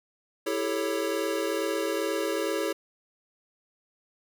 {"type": "chord", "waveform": "square", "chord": "A dominant seventh", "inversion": "second", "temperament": "equal with one note detuned", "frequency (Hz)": [329.6, 397.7, 440, 554.4], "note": ["E4", "G4", "A4", "C#5"], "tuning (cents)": [0, 25, 0, 0], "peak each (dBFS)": -33, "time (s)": [0.46, 2.73], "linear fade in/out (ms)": 10, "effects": []}